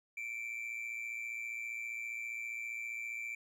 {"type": "tone with amplitude modulation", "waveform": "triangle", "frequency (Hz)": 2339, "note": "D7", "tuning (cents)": -8, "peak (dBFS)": -34, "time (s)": [0.17, 3.35], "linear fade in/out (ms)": 5, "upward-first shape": "sine", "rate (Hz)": 115, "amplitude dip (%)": 65, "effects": []}